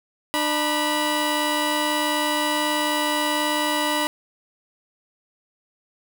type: tone pair together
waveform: 15% pulse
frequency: 299.8 / 978 Hz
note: D4 / B5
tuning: +36 / -17 cents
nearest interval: octave + minor sixth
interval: 2047 cents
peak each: -17 dBFS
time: 0.34-4.07 s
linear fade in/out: 0 ms
effects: none